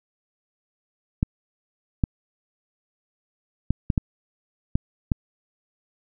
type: clicks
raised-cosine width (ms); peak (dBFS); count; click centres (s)
5; -7; 7; 1.229 / 2.038 / 3.706 / 3.902 / 3.978 / 4.755 / 5.118
effects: none